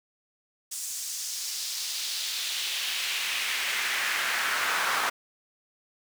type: noise with high-pass filter sweep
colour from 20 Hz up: brown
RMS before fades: -30 dBFS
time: 0.71-5.1 s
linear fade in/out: 10 ms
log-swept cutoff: 7400 to 1200 Hz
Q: 1.7
effects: none